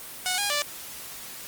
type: tone with pitch steps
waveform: 5% pulse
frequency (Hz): 735 / 815 / 586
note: F#5 / G#5 / D5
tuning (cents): -12 / -33 / -4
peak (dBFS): -12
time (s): 0.26-0.62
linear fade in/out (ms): 0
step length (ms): 120
effects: white hiss -40 dBFS RMS until 1.47 s + Opus 24 kbps